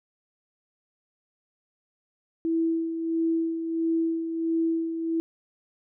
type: tone with tremolo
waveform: sine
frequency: 328.3 Hz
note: E4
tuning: 7 cents flat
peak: -21 dBFS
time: 2.45-5.2 s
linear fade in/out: 0 ms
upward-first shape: sine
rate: 1.5 Hz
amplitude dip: 55%
effects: none